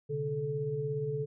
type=tone cluster; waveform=sine; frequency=127.3 / 144.3 / 435.1 Hz; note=C3 / D3 / A4; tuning=-47 / -30 / -19 cents; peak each=-40 / -35 / -33 dBFS; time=0.09-1.26 s; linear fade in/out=20 ms; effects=none